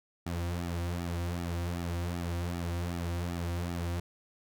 sawtooth tone with flanger, 86.4 Hz, F2, 18 cents flat, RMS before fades -34 dBFS, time 0.26-4 s, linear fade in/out 5 ms, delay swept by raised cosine 1.9 to 4.8 ms, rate 2.6 Hz, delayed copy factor -0.85, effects none

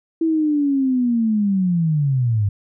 sine linear sweep, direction down, 329.6 to 97.6 Hz, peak -15 dBFS, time 0.21-2.49 s, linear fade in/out 5 ms, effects none

